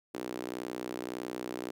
sawtooth tone with high-pass filter, 61.74 Hz, B1, in tune, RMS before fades -39 dBFS, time 0.14-1.71 s, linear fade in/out 5 ms, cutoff 330 Hz, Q 2.5, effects none

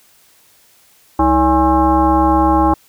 sine tone with frequency modulation, 572 Hz, D5, 46 cents flat, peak -9 dBFS, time 1.19-2.74 s, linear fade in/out 5 ms, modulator 252 Hz, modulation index 2, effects white hiss -51 dBFS RMS until 2.88 s

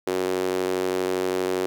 sawtooth tone with high-pass filter, 92.5 Hz, F#2, in tune, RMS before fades -25 dBFS, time 0.07-1.66 s, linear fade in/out 0 ms, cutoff 380 Hz, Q 3.5, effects none

